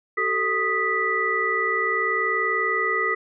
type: tone cluster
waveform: sine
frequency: 383.7 / 444.2 / 1246 / 1967 Hz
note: G4 / A4 / D#6 / B6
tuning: -37 / +16 / +2 / -7 cents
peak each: -30 / -29 / -25 / -23 dBFS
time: 0.17-3.15 s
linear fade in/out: 10 ms
effects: none